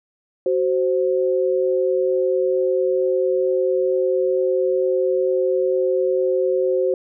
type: tone pair together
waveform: sine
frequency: 374.5 / 523.3 Hz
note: F#4 / C5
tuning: +21 / 0 cents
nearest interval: tritone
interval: 579 cents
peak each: -19 dBFS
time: 0.46-6.94 s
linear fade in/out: 2 ms
effects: none